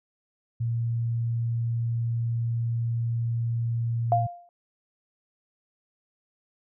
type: tone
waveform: sine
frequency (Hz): 116.54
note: A#2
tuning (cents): 0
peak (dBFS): -24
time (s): 0.6-4.27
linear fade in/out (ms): 10
type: tone with exponential decay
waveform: sine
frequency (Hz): 698.5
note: F5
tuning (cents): 0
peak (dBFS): -16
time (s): 4.12-4.49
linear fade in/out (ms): 1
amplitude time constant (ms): 80
effects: none